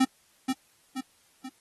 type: tone with echo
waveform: square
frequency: 261.6 Hz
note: C4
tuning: in tune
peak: -19 dBFS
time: 0-0.05 s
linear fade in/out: 10 ms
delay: 480 ms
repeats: 3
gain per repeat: -6 dB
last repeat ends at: 1.49 s
effects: white hiss -64 dBFS RMS until 1.6 s + AAC 32 kbps